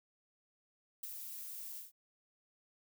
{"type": "noise with ADSR envelope", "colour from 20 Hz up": "violet", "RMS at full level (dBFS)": -41, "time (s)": [1.03, 1.92], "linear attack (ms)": 6, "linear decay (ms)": 23, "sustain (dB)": -5, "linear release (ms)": 150, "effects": []}